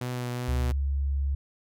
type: tone with vibrato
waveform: sawtooth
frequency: 123.47 Hz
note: B2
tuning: in tune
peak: -26 dBFS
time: 0.01-0.72 s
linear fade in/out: 5 ms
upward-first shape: triangle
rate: 2.5 Hz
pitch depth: 20 cents each way
type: tone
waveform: sine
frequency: 69.3 Hz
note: C#2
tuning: in tune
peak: -24 dBFS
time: 0.48-1.35 s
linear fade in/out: 5 ms
effects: none